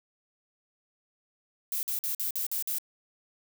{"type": "noise bursts", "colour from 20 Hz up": "violet", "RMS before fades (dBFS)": -31, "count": 7, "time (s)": [1.72, 2.784], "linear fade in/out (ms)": 0, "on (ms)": 110, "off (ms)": 49, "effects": []}